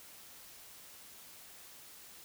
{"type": "silence", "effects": ["white hiss -54 dBFS RMS until 2.24 s"]}